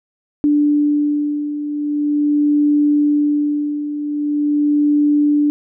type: beating tone pair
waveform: sine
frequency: 293.7 / 294.13 Hz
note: D4 / D4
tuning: 0 / +3 cents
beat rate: 0.43 Hz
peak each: -20 / -14 dBFS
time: 0.44-5.5 s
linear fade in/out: 0 ms
effects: none